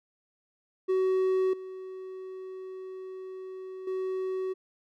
triangle tone with level steps, 375.8 Hz, F#4, 27 cents sharp, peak -21 / -36 / -27 dBFS, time 0.88-4.54 s, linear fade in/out 20 ms, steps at 1.53 / 3.87 s, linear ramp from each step 5 ms, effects none

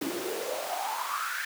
pink noise with high-pass filter sweep, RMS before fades -33 dBFS, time 0.01-1.45 s, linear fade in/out 5 ms, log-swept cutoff 280 to 1700 Hz, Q 8.6, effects none

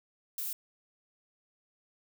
violet noise, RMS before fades -36 dBFS, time 0.38-0.53 s, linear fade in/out 2 ms, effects none

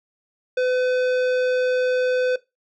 sine tone with tanh clipping, 505 Hz, B4, 39 cents sharp, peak -20 dBFS, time 0.57-2.36 s, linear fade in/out 5 ms, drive 15 dB, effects noise-tail reverb RT60 0.2 s tail -18 dB re dry

